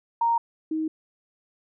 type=tone pair in turn; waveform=sine; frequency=930 / 315.3 Hz; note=A#5 / D#4; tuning=-4 / +23 cents; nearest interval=octave + perfect fifth; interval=1873 cents; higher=first; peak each=-19 / -24 dBFS; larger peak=first; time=0.21-0.38 / 0.71-0.88 s; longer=neither; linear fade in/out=5 ms; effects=none